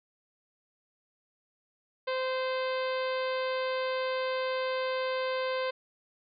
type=harmonic tone; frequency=518 Hz; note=C5; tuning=17 cents flat; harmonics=1 / 2 / 3 / 4 / 5 / 6 / 7 / 8 / 9; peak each=-30 / -36 / -40 / -42 / -44 / -46 / -47 / -48 / -49 dBFS; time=2.07-5.71 s; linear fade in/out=10 ms; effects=none